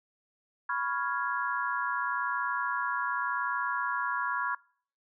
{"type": "chord", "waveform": "sine", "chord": "C# dominant seventh", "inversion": "third", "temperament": "equal", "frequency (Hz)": [987.8, 1108.7, 1396.9, 1661.2], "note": ["B5", "C#6", "E#6", "G#6"], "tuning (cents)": [0, 0, 0, 0], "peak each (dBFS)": -34, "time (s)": [0.69, 4.55], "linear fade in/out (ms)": 5, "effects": ["noise-tail reverb RT60 0.5 s tail -23 dB re dry"]}